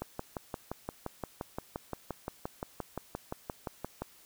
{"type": "click train", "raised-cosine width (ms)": 1, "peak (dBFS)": -21, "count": 24, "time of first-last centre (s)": [0.02, 4.02], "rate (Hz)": 5.75, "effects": ["white hiss -59 dBFS RMS until 4.25 s"]}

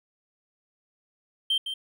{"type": "tone with echo", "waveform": "triangle", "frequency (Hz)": 3139, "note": "G7", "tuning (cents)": 2, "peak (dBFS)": -19, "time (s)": [1.5, 1.58], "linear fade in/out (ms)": 5, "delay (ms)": 160, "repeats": 1, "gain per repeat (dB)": -9, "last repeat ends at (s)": 1.74, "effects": ["tanh soft clip ceiling -16 dBFS"]}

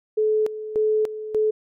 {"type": "tone with tremolo", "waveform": "sine", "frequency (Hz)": 430.9, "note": "A4", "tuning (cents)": -36, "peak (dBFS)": -17, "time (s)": [0.17, 1.51], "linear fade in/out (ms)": 10, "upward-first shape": "square", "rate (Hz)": 1.7, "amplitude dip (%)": 75, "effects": []}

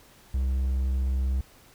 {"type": "tone", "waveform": "triangle", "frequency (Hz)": 65.41, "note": "C2", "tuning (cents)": 0, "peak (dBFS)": -21, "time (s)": [0.34, 1.41], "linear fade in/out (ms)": 5, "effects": ["pink hiss -55 dBFS RMS until 1.74 s"]}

